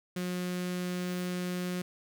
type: tone with notch filter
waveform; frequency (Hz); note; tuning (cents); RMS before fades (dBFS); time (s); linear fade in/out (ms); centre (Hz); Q
sawtooth; 179.9; F#3; -48; -34; 0.16-1.82; 5; 840; 1.3
effects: none